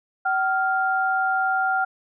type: tone pair together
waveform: sine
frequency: 761.9 / 1399 Hz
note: G5 / F6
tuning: -49 / +3 cents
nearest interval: major seventh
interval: 1052 cents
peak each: -22 dBFS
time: 0.25-1.85 s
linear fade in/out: 10 ms
effects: none